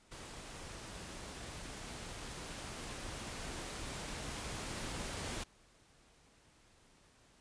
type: noise with level ramp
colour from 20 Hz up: pink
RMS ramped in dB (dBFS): -49 to -41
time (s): 0.11-5.44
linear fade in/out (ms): 10
effects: pink hiss -66 dBFS RMS until 7.4 s + resampled to 22050 Hz